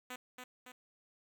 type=tone with echo; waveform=5% pulse; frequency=251.2 Hz; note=B3; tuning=30 cents sharp; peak=-31 dBFS; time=0.1-0.16 s; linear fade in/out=5 ms; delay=280 ms; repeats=2; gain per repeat=-4 dB; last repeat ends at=0.72 s; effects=none